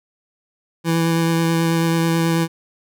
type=tone with vibrato; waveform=25% pulse; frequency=165.5 Hz; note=E3; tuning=7 cents sharp; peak=-12 dBFS; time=0.84-2.48 s; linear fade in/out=50 ms; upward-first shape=sine; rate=9.2 Hz; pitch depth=12 cents each way; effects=none